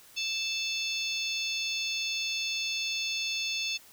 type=harmonic tone with a mistuned harmonic; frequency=880 Hz; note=A5; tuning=in tune; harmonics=3 / 4 / 5 / 6 / 7; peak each=-33 / -35 / -37 / -39 / -40 dBFS; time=0.16-3.78 s; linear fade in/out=20 ms; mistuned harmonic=7; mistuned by=+83 cents; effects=white hiss -55 dBFS RMS until 3.92 s